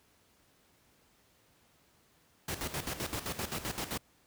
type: noise with tremolo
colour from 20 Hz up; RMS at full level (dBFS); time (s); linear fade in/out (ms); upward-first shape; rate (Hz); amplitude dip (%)
pink; -35; 2.48-3.98; 5; square; 7.7; 70
effects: pink hiss -67 dBFS RMS until 4.26 s + high-pass 60 Hz 12 dB/octave